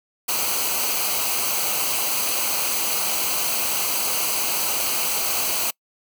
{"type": "noise with comb filter", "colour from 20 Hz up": "white", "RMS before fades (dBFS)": -23, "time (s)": [0.28, 5.71], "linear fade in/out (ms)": 10, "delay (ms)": 0.56, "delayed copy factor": -0.65, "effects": ["noise-tail reverb RT60 0.1 s tail -26 dB re dry"]}